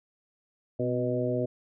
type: harmonic tone with a mistuned harmonic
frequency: 123.6 Hz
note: B2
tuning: 2 cents sharp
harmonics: 1 / 2 / 3 / 4 / 5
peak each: -32 / -32 / -32 / -32 / -32 dBFS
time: 0.79-1.46 s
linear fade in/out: 10 ms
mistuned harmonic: 2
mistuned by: +46 cents
effects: none